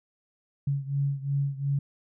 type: beating tone pair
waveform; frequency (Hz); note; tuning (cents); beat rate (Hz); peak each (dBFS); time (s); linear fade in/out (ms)
sine; 139.1 / 141.9; C#3 / C#3; +6 / +41; 2.8; -27 / -30; 0.67-1.79; 5
effects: none